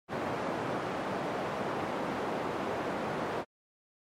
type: band-pass noise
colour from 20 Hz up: white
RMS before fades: -34 dBFS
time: 0.08-3.45 s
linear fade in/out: 50 ms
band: 150 to 850 Hz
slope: 12 dB/octave
effects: MP3 64 kbps